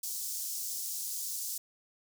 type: high-pass noise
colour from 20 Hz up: pink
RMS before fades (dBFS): -37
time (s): 0.03-1.58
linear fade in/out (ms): 5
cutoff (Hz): 5600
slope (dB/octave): 24
effects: none